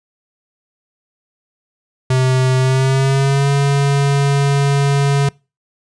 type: tone with pitch glide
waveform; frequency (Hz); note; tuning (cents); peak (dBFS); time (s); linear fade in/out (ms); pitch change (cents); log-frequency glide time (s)
square; 129.5 to 140.41; C3 to C#3; -17 to +23; -12; 2.1-5.29; 5; +140; 2.58-3.49
effects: noise-tail reverb RT60 0.3 s tail -25 dB re dry + resampled to 22050 Hz